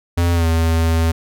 square tone with pitch glide, 86 to 82.02 Hz, F2 to E2, -26 to -8 cents, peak -14 dBFS, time 0.17-1.12 s, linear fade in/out 10 ms, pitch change -82 cents, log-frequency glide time 0.33-0.46 s, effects none

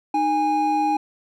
triangle tone pair together, 307.2 / 822 Hz, D#4 / G#5, -22 / -18 cents, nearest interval octave + perfect fourth, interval 1704 cents, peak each -22 / -17 dBFS, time 0.14-0.97 s, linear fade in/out 5 ms, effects none

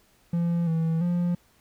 triangle tone with pitch steps, 170.7 / 162.9 / 175 Hz, F3 / E3 / F3, -39 / -20 / +4 cents, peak -20 dBFS, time 0.33-1.35 s, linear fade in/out 5 ms, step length 340 ms, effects pink hiss -62 dBFS RMS until 1.6 s

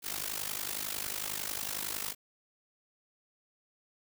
white noise with amplitude modulation, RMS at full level -33 dBFS, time 0.02-2.15 s, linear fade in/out 50 ms, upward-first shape sine, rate 51 Hz, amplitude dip 85%, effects none

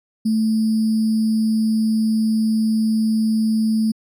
sine tone with sample-and-hold, 220 Hz, A3, in tune, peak -15 dBFS, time 0.25-3.92 s, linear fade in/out 10 ms, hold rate 4900 Hz, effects resampled to 32000 Hz

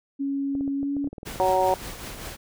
sine tone with pitch glide, 277.2 to 282.5 Hz, C#4 to C#4, 0 to +33 cents, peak -24 dBFS, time 0.19-1.09 s, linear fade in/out 20 ms, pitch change +33 cents, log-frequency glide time 0.75-0.93 s
clicks, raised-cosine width 2 ms, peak -25 dBFS, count 12, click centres 0.552 / 0.609 / 0.678 / 0.83 / 0.967 / 1.044 / 1.074 / 1.13 / 1.182 / 1.231 / 1.275 / 1.358 s
pink noise with tremolo, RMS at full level -35 dBFS, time 1.25-2.37 s, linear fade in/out 20 ms, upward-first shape triangle, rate 5.2 Hz, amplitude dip 50%
harmonic tone, 186.5 Hz, F#3, 14 cents sharp, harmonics 2 / 3 / 4 / 5, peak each -27 / -23 / -23 / -24 dBFS, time 1.4-1.74 s, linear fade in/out 0 ms
effects none

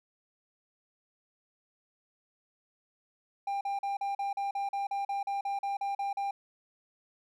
triangle tone bursts, 797 Hz, G5, 28 cents sharp, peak -28 dBFS, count 16, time 3.47-6.31 s, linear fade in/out 5 ms, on 140 ms, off 40 ms, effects none

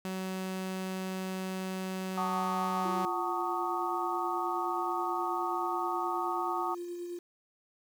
sawtooth tone, 187.9 Hz, F#3, 27 cents sharp, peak -30 dBFS, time 0.05-3.05 s, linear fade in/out 0 ms
sine chord, D# half-diminished seventh, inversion first, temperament just, 746.7 / 896 / 1120.1 / 1244.5 Hz, F#5 / A5 / C#6 / D#6, +16 / +31 / +18 / 0 cents, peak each -36 dBFS, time 2.17-6.75 s, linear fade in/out 10 ms
sine tone with tremolo, 349.2 Hz, F4, in tune, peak -35 dBFS, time 2.85-7.19 s, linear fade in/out 5 ms, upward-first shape sine, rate 9.4 Hz, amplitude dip 30%
effects 9-bit

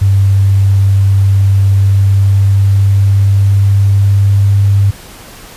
sine tone with pitch glide, 98 to 99.66 Hz, G2 to G2, 0 to +29 cents, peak -5 dBFS, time 0.01-4.91 s, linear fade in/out 10 ms, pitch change +29 cents, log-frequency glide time 1.54-4.58 s, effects pink hiss -33 dBFS RMS until 5.56 s + resampled to 32000 Hz

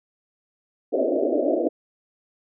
white band-pass noise, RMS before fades -22 dBFS, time 0.92-1.69 s, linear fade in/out 20 ms, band 250 to 660 Hz, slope 96 dB/octave, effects none

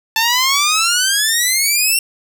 10% pulse exponential sweep, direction up, 880 to 2756 Hz, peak -4 dBFS, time 0.16-1.99 s, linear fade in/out 2 ms, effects none

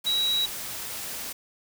sine tone in noise, 3874 Hz, B7, 34 cents flat, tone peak -22 dBFS, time 0.06-0.46 s, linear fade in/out 10 ms, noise white, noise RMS -35 dBFS, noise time 0.04-1.33 s, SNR +10 dB, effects none

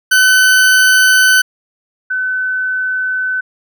40% pulse / sine tone pair in turn, 1513 / 1513 Hz, F#6 / F#6, +38 / +38 cents, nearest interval unison, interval 0 cents, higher neither, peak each -6 / -14 dBFS, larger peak first, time 0.11-1.42 / 2.1-3.41 s, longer neither, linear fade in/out 10 ms, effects none

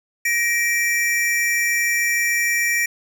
square tone pair together, 1886.1 / 2336 Hz, A#6 / D7, +20 / -10 cents, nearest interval major third, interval 370 cents, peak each -21 dBFS, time 0.25-2.86 s, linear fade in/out 5 ms, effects none

